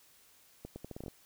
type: accelerating click train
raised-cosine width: 2 ms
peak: -29 dBFS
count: 9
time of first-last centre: 0.65-1.081 s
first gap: 110 ms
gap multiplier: 0.78
effects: white hiss -63 dBFS RMS until 1.25 s